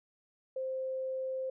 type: tone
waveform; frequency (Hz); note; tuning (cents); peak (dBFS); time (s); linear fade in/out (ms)
sine; 523.3; C5; 0; -33; 0.56-1.5; 5
effects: none